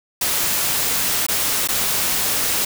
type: noise with dropouts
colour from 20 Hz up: white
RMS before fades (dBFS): -20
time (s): 0.21-2.65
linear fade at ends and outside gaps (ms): 5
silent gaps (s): 1.266-1.284 / 1.675-1.686
effects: none